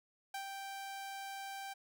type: tone with ADSR envelope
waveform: sawtooth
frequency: 784 Hz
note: G5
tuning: in tune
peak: -35 dBFS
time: 0.34-1.74 s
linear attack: 5 ms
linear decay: 91 ms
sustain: -4 dB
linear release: 15 ms
effects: none